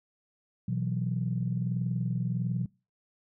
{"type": "chord", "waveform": "sine", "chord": "B suspended fourth", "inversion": "none", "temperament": "equal", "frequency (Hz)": [123.47, 164.81, 185], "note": ["B2", "E3", "F#3"], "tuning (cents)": [0, 0, 0], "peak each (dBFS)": [-30, -33, -32], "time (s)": [0.68, 2.66], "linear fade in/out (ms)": 5, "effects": ["noise-tail reverb RT60 0.3 s tail -23 dB re dry", "tanh soft clip ceiling -18 dBFS"]}